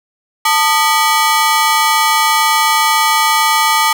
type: ring-modulated tone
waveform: sawtooth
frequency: 1057 Hz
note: C6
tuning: 17 cents sharp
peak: -3 dBFS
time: 0.45-3.93 s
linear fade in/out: 5 ms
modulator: 169 Hz
effects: none